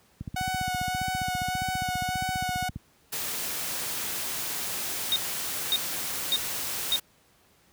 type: click train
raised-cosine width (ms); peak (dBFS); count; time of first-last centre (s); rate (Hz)
5; -21; 39; 0.21-2.76; 14.9
type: tone with vibrato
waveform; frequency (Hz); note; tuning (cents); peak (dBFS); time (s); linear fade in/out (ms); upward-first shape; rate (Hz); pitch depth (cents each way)
sawtooth; 740; F#5; 0; -24; 0.36-2.69; 5; sine; 1.7; 17
type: noise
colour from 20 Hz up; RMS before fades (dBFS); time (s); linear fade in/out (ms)
white; -32; 3.12-7; 10
type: tone bursts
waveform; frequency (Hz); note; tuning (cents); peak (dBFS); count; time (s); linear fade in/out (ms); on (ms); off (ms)
sine; 3700; A#7; -14; -21; 4; 5.12-6.96; 0; 40; 560
effects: pink hiss -62 dBFS RMS until 7.72 s + high-pass 60 Hz 12 dB/octave